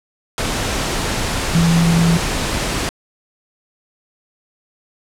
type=tone in noise; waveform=sine; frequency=167.7 Hz; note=E3; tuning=30 cents sharp; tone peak=-11 dBFS; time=1.55-2.17 s; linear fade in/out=0 ms; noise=pink; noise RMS=-20 dBFS; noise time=0.38-2.89 s; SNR=+6 dB; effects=low-pass 9000 Hz 12 dB/octave